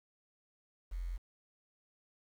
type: tone with quantisation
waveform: sine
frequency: 43.65 Hz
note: F1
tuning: in tune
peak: -36 dBFS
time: 0.91-1.18 s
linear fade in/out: 20 ms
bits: 10
effects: none